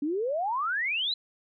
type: exponential sweep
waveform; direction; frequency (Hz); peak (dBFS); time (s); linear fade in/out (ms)
sine; up; 277.2 to 4123; -26; 0.02-1.14; 5
effects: none